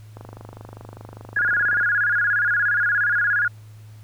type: click train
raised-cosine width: 1 ms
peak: -24 dBFS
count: 42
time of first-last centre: 0.17-1.81 s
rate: 25 Hz
type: tone with vibrato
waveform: sine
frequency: 1547 Hz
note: G6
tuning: 23 cents flat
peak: -17 dBFS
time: 1.36-3.48 s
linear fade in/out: 5 ms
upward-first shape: square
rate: 17 Hz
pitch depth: 130 cents each way
effects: added 107 Hz sine -40 dBFS peak until 4.03 s + pink hiss -56 dBFS RMS until 4.03 s